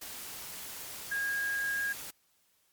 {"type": "tone in noise", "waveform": "sine", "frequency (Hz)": 1633, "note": "G#6", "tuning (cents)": -30, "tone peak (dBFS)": -30, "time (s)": [1.11, 1.93], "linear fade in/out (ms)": 10, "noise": "white", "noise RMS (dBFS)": -43, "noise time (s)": [0.01, 2.11], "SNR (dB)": 10, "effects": ["white hiss -71 dBFS RMS until 2.72 s", "Opus 48 kbps"]}